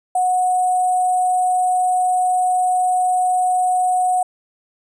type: tone with sample-and-hold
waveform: sine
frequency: 732 Hz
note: F#5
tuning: 19 cents flat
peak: -14 dBFS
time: 0.15-4.23 s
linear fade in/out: 5 ms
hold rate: 8820 Hz
effects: resampled to 22050 Hz